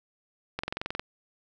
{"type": "click train", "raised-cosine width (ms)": 0.3, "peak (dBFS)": -15, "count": 10, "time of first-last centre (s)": [0.59, 0.995], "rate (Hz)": 22.2, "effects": []}